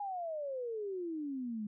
sine exponential sweep, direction down, 830.6 to 205.1 Hz, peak -36 dBFS, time 0-1.67 s, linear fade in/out 5 ms, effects none

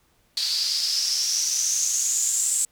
white noise with band-pass filter sweep, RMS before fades -24 dBFS, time 0.37-2.65 s, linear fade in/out 2 ms, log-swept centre 4400 to 7900 Hz, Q 7.9, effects pink hiss -64 dBFS RMS until 2.71 s

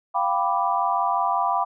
sine chord, G dominant seventh, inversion third, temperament equal, 698.5 / 784 / 987.8 / 1174.7 Hz, F5 / G5 / B5 / D6, 0 / 0 / 0 / 0 cents, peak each -26 / -25 / -24 / -26 dBFS, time 0.14-1.65 s, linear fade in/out 20 ms, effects none

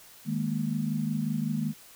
sine chord, D# suspended fourth, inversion none, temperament equal, 155.56 / 207.7 / 233.1 Hz, D#3 / G#3 / A#3, 0 / 0 / 0 cents, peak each -31 dBFS, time 0.25-1.74 s, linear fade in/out 50 ms, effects white hiss -52 dBFS RMS until 1.95 s

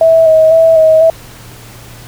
sine tone with vibrato, 644 Hz, E5, 41 cents flat, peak -3 dBFS, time 0.01-1.1 s, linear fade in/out 2 ms, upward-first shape square, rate 2 Hz, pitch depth 23 cents each way, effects added 117 Hz sine -35 dBFS peak until 2.07 s + pink hiss -35 dBFS RMS until 2.07 s

